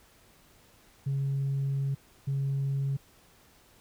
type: tone bursts at uneven times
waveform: sine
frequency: 137.6 Hz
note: C#3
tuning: 12 cents flat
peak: -25 dBFS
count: 2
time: 1.06-1.95 / 2.27-2.97 s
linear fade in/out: 10 ms
effects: tanh soft clip ceiling -24 dBFS + pink hiss -60 dBFS RMS until 3.8 s